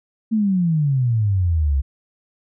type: exponential sweep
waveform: sine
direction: down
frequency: 227.1 to 65.6 Hz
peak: -15 dBFS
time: 0.31-1.82 s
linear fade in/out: 20 ms
effects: none